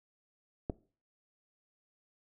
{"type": "clicks", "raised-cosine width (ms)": 2, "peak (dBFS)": [-20, -30], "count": 2, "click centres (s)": [0.698, 0.701], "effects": ["noise-tail reverb RT60 0.4 s tail -20 dB re dry"]}